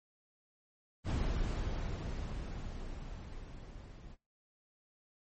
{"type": "noise with level ramp", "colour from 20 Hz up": "brown", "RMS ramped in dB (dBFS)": [-32, -51], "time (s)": [1.04, 4.17], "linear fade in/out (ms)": 50, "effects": ["noise-tail reverb RT60 0.3 s tail -26 dB re dry", "MP3 32 kbps"]}